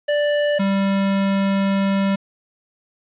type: tone pair in turn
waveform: square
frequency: 587.3 / 195.99 Hz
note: D5 / G3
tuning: 0 / 0 cents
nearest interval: octave + perfect fifth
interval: 1900 cents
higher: first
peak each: -17 dBFS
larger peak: neither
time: 0.08-0.59 / 0.59-2.16 s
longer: second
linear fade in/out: 10 ms
effects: resampled to 8000 Hz + 8-bit